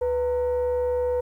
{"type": "tone with frequency modulation", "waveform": "sine", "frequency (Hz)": 493.9, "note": "B4", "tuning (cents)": 0, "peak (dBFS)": -20, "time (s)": [0.01, 1.21], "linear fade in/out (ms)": 10, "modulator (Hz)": 424, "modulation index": 0.37, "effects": ["tanh soft clip ceiling -18 dBFS", "10-bit"]}